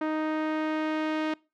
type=tone with low-pass filter sweep; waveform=sawtooth; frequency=311.1 Hz; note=D#4; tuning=in tune; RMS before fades=-29 dBFS; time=0.01-1.34 s; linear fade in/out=5 ms; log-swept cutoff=1600 to 2900 Hz; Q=0.99; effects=noise-tail reverb RT60 0.3 s tail -24 dB re dry